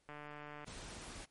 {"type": "click train", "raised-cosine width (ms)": 0.5, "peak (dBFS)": -34, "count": 83, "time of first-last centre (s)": [0.09, 0.644], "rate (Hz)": 148}
{"type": "noise", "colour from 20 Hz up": "pink", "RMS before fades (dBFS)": -49, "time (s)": [0.66, 1.26], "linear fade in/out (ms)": 20}
{"effects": ["pink hiss -75 dBFS RMS until 1.3 s", "MP3 48 kbps"]}